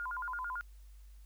sine tone with vibrato, 1200 Hz, D6, 37 cents sharp, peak -36 dBFS, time 0-0.61 s, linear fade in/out 0 ms, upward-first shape square, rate 9 Hz, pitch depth 290 cents each way, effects added 50 Hz sine -51 dBFS peak until 1.25 s + white hiss -70 dBFS RMS until 1.25 s

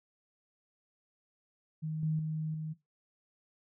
sine tone with level steps, 156.5 Hz, D#3, 10 cents sharp, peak -33 / -28 / -32 / -35 dBFS, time 1.82-2.74 s, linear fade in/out 20 ms, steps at 2.03 / 2.19 / 2.54 s, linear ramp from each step 2 ms, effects noise-tail reverb RT60 0.2 s tail -17 dB re dry

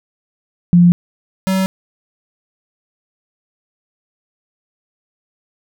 sine / square tone pair in turn, 174.61 / 189.84 Hz, F3 / F#3, 0 / +45 cents, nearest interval minor second, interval 145 cents, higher second, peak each -5 / -14 dBFS, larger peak first, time 0.73-0.92 / 1.47-1.66 s, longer neither, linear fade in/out 0 ms, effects none

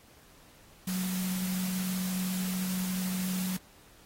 sine tone in noise, 185 Hz, F#3, in tune, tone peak -30 dBFS, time 0.87-3.57 s, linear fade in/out 5 ms, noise white, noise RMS -39 dBFS, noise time 0.87-3.57 s, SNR +6 dB, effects pink hiss -58 dBFS RMS until 4.05 s + AAC 48 kbps

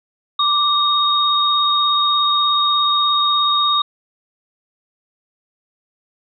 sine tone pair together, 1174.7 / 3729 Hz, D6 / A#7, 0 / 0 cents, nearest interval octave + minor sixth, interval 2000 cents, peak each -16 dBFS, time 0.39-3.82 s, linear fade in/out 5 ms, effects none

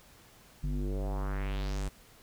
square tone with low-pass filter sweep, 48.94 Hz, G1, 2 cents flat, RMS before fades -33 dBFS, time 0.63-1.89 s, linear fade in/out 10 ms, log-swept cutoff 170 to 9600 Hz, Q 2.5, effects pink hiss -58 dBFS RMS until 2.22 s

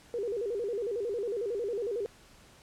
sine tone with vibrato, 436.9 Hz, A4, 12 cents flat, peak -30 dBFS, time 0.14-2.06 s, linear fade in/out 0 ms, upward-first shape square, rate 11 Hz, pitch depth 150 cents each way, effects pink hiss -57 dBFS RMS until 2.62 s + low-pass 10000 Hz 12 dB/octave

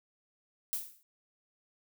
violet noise with exponential decay, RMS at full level -31 dBFS, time 0.73-1.03 s, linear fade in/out 0 ms, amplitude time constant 64 ms, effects none

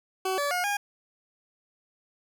20% pulse tone with pitch steps, 377.4 / 574 / 718 / 814 Hz, F#4 / D5 / F5 / G#5, +34 / -40 / +48 / -35 cents, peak -21 dBFS, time 0.25-0.77 s, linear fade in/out 5 ms, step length 130 ms, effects none

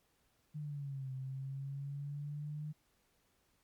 sine exponential two-way sweep, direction down then up, 152.4 to 130.81 to 152.4 Hz, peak -39 dBFS, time 0.54-2.73 s, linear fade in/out 20 ms, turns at 1.12 s, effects pink hiss -75 dBFS RMS until 3.63 s + MP3 96 kbps

